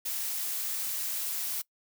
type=noise; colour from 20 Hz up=blue; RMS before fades=-33 dBFS; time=0.05-1.62 s; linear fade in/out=10 ms; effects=noise-tail reverb RT60 0.1 s tail -22 dB re dry